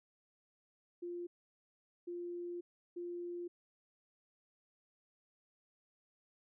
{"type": "tone bursts at uneven times", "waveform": "sine", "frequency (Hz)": 349.2, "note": "F4", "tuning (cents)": 0, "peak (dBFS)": -40, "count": 3, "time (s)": [[1.02, 1.27], [2.07, 2.61], [2.96, 3.48]], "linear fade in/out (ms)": 10, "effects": []}